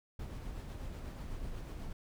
brown noise with tremolo, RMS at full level -41 dBFS, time 0.19-1.93 s, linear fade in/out 5 ms, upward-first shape sine, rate 8.1 Hz, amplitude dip 30%, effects none

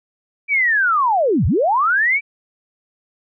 sine linear two-way sweep, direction down then up, 2349 to 63.9 to 2349 Hz, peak -13 dBFS, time 0.48-2.21 s, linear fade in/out 50 ms, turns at 1.46 s, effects none

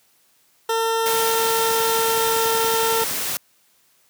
20% pulse tone, 452.7 Hz, A4, 49 cents sharp, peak -14 dBFS, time 0.69-3.04 s, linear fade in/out 5 ms
white noise, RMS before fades -25 dBFS, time 1.06-3.37 s, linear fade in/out 0 ms
click train, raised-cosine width 3 ms, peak -24 dBFS, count 16, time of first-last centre 1.71-3.112 s, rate 10.7 Hz
effects white hiss -60 dBFS RMS until 4.09 s + high-pass 100 Hz 12 dB/octave

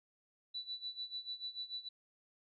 sine tone with tremolo, 3962 Hz, B7, 5 cents sharp, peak -38 dBFS, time 0.54-1.89 s, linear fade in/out 10 ms, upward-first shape sine, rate 6.8 Hz, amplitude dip 85%, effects none

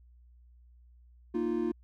triangle chord, Bb suspended fourth, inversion none, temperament equal, 233.1 / 311.1 / 349.2 Hz, Bb3 / Eb4 / F4, 0 / 0 / 0 cents, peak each -32 / -32 / -29 dBFS, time 1.34-1.72 s, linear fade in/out 10 ms, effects added 60 Hz sine -55 dBFS peak until 1.83 s

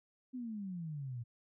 sine exponential sweep, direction down, 260.5 to 114.4 Hz, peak -39 dBFS, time 0.33-1.24 s, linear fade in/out 20 ms, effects none

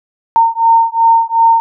sine beating tone pair, 913 / 915.7 Hz, A#5 / A#5, -36 / -31 cents, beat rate 2.7 Hz, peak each -10 dBFS, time 0.36-1.6 s, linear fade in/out 0 ms, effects none

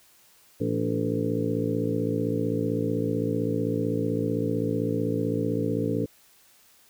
harmonic tone with a mistuned harmonic, 55.7 Hz, A1, 22 cents sharp, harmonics 2 / 3 / 4 / 5 / 6 / 7 / 8 / 9, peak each -31 / -32 / -33 / -29 / -40 / -37 / -30 / -34 dBFS, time 0.6-6.06 s, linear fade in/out 10 ms, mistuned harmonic 5, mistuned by +58 cents, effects white hiss -58 dBFS RMS until 6.89 s

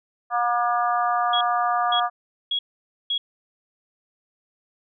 harmonic tone, 239.5 Hz, A#3, 47 cents sharp, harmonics 3 / 4 / 5 / 6 / 7, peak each -22 / -31 / -23 / -34 / -34 dBFS, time 0.3-2.1 s, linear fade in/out 50 ms
sine tone bursts, 3322 Hz, G#7, in tune, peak -21 dBFS, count 4, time 1.33-3.18 s, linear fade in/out 5 ms, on 80 ms, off 510 ms
effects none

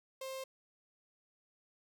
sawtooth tone with notch filter, 529 Hz, C5, 19 cents sharp, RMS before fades -43 dBFS, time 0.21-0.44 s, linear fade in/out 5 ms, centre 1500 Hz, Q 1.7, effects none

